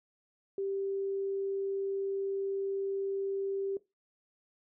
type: tone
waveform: sine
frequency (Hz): 392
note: G4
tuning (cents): 0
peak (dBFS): -31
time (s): 0.58-3.77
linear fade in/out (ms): 2
effects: noise-tail reverb RT60 0.2 s tail -18 dB re dry